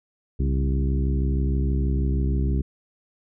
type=harmonic tone with a mistuned harmonic; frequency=66.3 Hz; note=C2; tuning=23 cents sharp; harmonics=1 / 2 / 3 / 4 / 5 / 6; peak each=-21 / -27 / -31 / -33 / -35 / -37 dBFS; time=0.39-2.62 s; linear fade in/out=10 ms; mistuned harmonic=2; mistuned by=+76 cents; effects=none